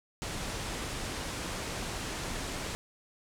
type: low-pass noise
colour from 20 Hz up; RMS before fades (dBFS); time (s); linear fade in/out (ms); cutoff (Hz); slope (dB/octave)
pink; -37; 0.22-2.75; 0; 9700; 24
effects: none